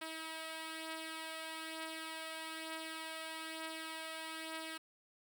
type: beating tone pair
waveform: 5% pulse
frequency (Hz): 320.3 / 321.4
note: E4 / E4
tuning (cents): -50 / -44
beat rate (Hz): 1.1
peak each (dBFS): -32 / -39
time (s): 0.01-4.78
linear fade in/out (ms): 10
effects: none